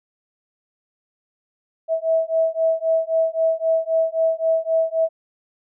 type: beating tone pair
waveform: sine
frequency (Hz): 648 / 651.8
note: E5 / E5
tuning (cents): -30 / -20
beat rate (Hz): 3.8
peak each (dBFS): -20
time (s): 1.88-5.09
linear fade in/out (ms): 50
effects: none